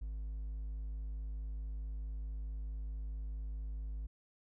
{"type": "tone with hard clipping", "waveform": "triangle", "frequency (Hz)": 52.3, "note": "G#1", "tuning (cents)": 13, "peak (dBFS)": -39, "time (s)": [0.01, 4.07], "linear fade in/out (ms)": 10, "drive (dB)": 5, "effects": []}